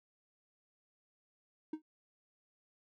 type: tone with exponential decay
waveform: triangle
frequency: 311.1 Hz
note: D#4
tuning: in tune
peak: -31 dBFS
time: 1.73-1.82 s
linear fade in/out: 5 ms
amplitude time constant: 18 ms
effects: none